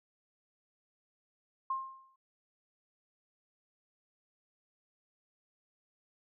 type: tone with exponential decay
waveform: sine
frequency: 1062 Hz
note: C6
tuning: 25 cents sharp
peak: -29 dBFS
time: 1.7-2.16 s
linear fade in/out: 5 ms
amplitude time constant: 100 ms
effects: none